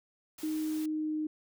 white noise, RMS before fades -48 dBFS, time 0.38-0.86 s, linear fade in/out 5 ms
sine tone with pitch glide, 311.1 to 308.1 Hz, D#4 to D#4, 0 to -17 cents, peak -30 dBFS, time 0.43-1.27 s, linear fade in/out 5 ms, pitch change -17 cents, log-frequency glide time 0.7-1.15 s
effects none

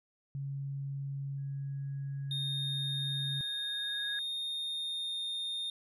sine tone, 138.59 Hz, C#3, in tune, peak -35 dBFS, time 0.35-3.41 s, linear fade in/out 0 ms
sine tone with exponential growth, 1658 Hz, G#6, 3 cents flat, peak -36 dBFS, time 1.38-4.19 s, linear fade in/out 1 ms, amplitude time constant 610 ms
triangle tone with pitch glide, 3681 to 3658 Hz, A#7 to A#7, -23 to -33 cents, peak -33 dBFS, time 2.31-5.7 s, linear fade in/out 2 ms, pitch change -10 cents, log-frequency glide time 4.34-5.26 s
effects none

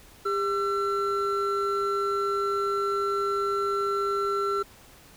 triangle tone pair together, 400.4 / 1350 Hz, G4 / E6, +37 / +41 cents, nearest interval octave + major sixth, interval 2104 cents, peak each -25 dBFS, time 0.25-4.63 s, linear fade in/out 10 ms, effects pink hiss -52 dBFS RMS until 5.16 s

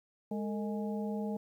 harmonic tone with a mistuned harmonic, 208.2 Hz, G#3, 5 cents sharp, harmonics 1 / 2 / 3 / 4, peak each -34 / -40 / -44 / -46 dBFS, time 0.31-1.37 s, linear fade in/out 5 ms, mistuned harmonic 2, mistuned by +130 cents, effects 11-bit

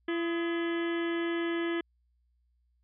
harmonic tone with a mistuned harmonic, 337.8 Hz, E4, 42 cents sharp, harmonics 1 / 2 / 3 / 4 / 5 / 6 / 7 / 8 / 9 / 10, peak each -29 / -44 / -46 / -44 / -40 / -42 / -51 / -53 / -46 / -51 dBFS, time 0.08-1.81 s, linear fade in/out 5 ms, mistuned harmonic 4, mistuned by -110 cents, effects added 60 Hz sine -68 dBFS peak until 2.83 s

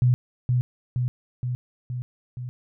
sine tone with echo, 124.3 Hz, B2, 12 cents sharp, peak -15 dBFS, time 0.02-0.14 s, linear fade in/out 0 ms, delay 470 ms, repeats 5, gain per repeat -3 dB, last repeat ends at 2.49 s, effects none

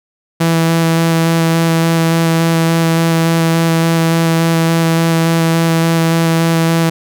sawtooth tone with vibrato, 164.81 Hz, E3, in tune, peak -6 dBFS, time 0.4-6.9 s, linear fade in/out 10 ms, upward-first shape square, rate 3.5 Hz, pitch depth 8 cents each way, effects none

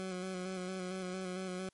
20% pulse tone with vibrato, 185 Hz, F#3, in tune, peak -33 dBFS, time 0-1.69 s, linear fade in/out 0 ms, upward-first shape square, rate 4.4 Hz, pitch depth 28 cents each way, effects white hiss -75 dBFS RMS until 1.73 s + MP3 48 kbps

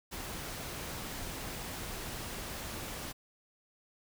pink noise, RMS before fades -41 dBFS, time 0.11-3.13 s, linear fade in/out 20 ms, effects none

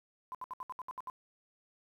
sine tone bursts, 1017 Hz, C6, 50 cents flat, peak -38 dBFS, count 9, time 0.32-1.099 s, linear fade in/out 0 ms, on 27 ms, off 67 ms, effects 11-bit

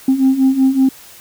sine beating tone pair, 261.6 / 266.9 Hz, C4 / C4, 0 / +35 cents, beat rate 5.3 Hz, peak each -14 / -10 dBFS, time 0.08-0.89 s, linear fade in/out 5 ms, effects tanh soft clip ceiling -5 dBFS + white hiss -40 dBFS RMS until 1.2 s

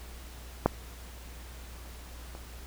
clicks, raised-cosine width 1 ms, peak -7 / -29 dBFS, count 2, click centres 0.66 / 2.351 s, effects added 60 Hz sine -44 dBFS peak until 2.66 s + pink hiss -50 dBFS RMS until 2.66 s

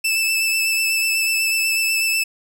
sawtooth tone with vibrato, 2637 Hz, E7, in tune, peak -14 dBFS, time 0.04-2.24 s, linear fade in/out 10 ms, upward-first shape triangle, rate 8.1 Hz, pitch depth 22 cents each way, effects none

